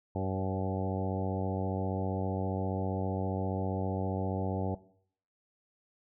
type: harmonic tone with a mistuned harmonic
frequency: 95 Hz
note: F#2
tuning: 46 cents sharp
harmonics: 1 / 2 / 3 / 4 / 5 / 6 / 7 / 8 / 9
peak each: -34 / -37 / -39 / -40 / -41 / -42 / -42 / -43 / -44 dBFS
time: 0.15-4.75 s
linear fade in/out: 5 ms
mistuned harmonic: 6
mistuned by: -19 cents
effects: noise-tail reverb RT60 0.6 s tail -18 dB re dry